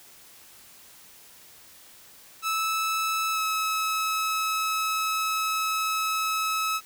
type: tone with pitch glide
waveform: sawtooth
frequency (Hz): 1307 to 1292.7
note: E6 to E6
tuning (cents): -15 to -34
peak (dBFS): -21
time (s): 2.42-6.81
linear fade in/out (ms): 50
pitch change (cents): -19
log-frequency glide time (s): 3.32-3.39
effects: white hiss -51 dBFS RMS until 6.85 s